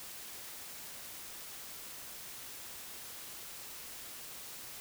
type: silence
effects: white hiss -47 dBFS RMS until 4.8 s